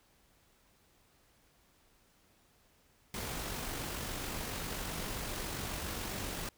pink noise with amplitude modulation, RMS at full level -38 dBFS, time 3.14-6.49 s, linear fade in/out 2 ms, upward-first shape sine, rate 47.4 Hz, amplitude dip 30%, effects pink hiss -68 dBFS RMS until 6.57 s

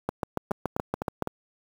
two click trains, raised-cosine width 1 ms, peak -15 / -12 dBFS, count 4 / 9, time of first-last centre 0.51-1.273 / 0.09-1.223 s, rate 3.93 / 7.06 Hz, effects high-pass 80 Hz 12 dB/octave + 7-bit

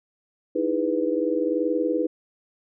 sine chord, E major seventh, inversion third, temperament just, 309 / 329.6 / 412 / 494.4 Hz, D#4 / E4 / G#4 / B4, -12 / 0 / -14 / +2 cents, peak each -26 / -27 / -29 / -25 dBFS, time 0.55-2.07 s, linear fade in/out 10 ms, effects none

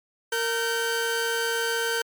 sawtooth tone pair together, 461.9 / 1541 Hz, A#4 / G6, -16 / -30 cents, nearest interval octave + major sixth, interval 2086 cents, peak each -23 dBFS, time 0.32-2.02 s, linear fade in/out 5 ms, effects MP3 96 kbps

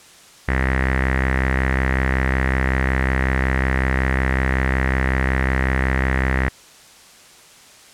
sawtooth tone with low-pass filter, 65.41 Hz, C2, in tune, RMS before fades -19 dBFS, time 0.48-6.49 s, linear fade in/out 5 ms, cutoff 1900 Hz, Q 7, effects white hiss -46 dBFS RMS until 7.93 s + low-pass 9000 Hz 12 dB/octave

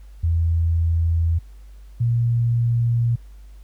sine tone pair in turn, 83.1 / 117.77 Hz, E2 / A#2, +15 / +18 cents, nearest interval tritone, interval 603 cents, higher second, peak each -16 / -16 dBFS, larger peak neither, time 0.23-1.39 / 2-3.16 s, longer neither, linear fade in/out 10 ms, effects added 50 Hz sine -39 dBFS peak until 3.63 s + pink hiss -60 dBFS RMS until 3.63 s

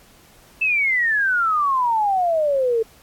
sine exponential sweep, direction down, 2660 to 440 Hz, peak -16 dBFS, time 0.61-2.83 s, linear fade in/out 10 ms, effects pink hiss -51 dBFS RMS until 3.02 s + AAC 64 kbps

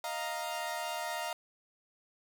sawtooth chord, Eb suspended second, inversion none, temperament equal, 622.3 / 698.5 / 932.3 Hz, Eb5 / F5 / Bb5, 0 / 0 / 0 cents, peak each -37 / -35 / -35 dBFS, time 0.04-1.33 s, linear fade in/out 2 ms, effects none

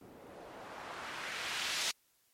blue noise with low-pass filter sweep, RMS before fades -41 dBFS, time 0.01-1.91 s, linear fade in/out 2 ms, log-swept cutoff 330 to 4400 Hz, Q 0.96, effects white hiss -72 dBFS RMS until 2.33 s + MP3 64 kbps

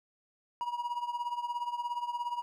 triangle tone with tremolo, 960 Hz, B5, 49 cents flat, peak -27 dBFS, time 0.61-2.42 s, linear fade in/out 0 ms, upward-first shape triangle, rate 17 Hz, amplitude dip 85%, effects none

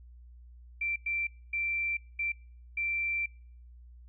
sine tone bursts at uneven times, 2349 Hz, D7, in tune, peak -29 dBFS, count 5, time 0.81-0.96 / 1.06-1.27 / 1.53-1.97 / 2.19-2.32 / 2.77-3.26 s, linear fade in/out 5 ms, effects noise-tail reverb RT60 0.6 s tail -26 dB re dry + added 60 Hz sine -49 dBFS peak until 4.08 s

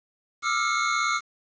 square tone cluster, 1192 / 1317 / 1394 / 2178 Hz, D6 / E6 / F6 / C#7, +25 / -2 / -4 / -31 cents, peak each -29 dBFS, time 0.42-1.21 s, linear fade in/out 50 ms, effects resampled to 16000 Hz + 8-bit

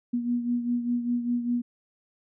sine beating tone pair, 240.2 / 245.2 Hz, B3 / B3, -48 / -12 cents, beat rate 5 Hz, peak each -25 / -32 dBFS, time 0.13-1.62 s, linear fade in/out 10 ms, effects none

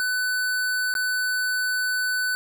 square tone with dropouts, 1500 Hz, F#6, 23 cents sharp, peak -23 dBFS, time 0-2.35 s, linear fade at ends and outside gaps 0 ms, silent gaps 0.94-0.952 s, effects 10-bit

